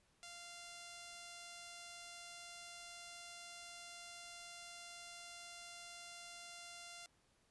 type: tone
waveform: 5% pulse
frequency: 694 Hz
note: F5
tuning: 11 cents flat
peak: -40 dBFS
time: 0.23-7.06 s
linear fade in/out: 0 ms
effects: pink hiss -75 dBFS RMS until 7.5 s + resampled to 24000 Hz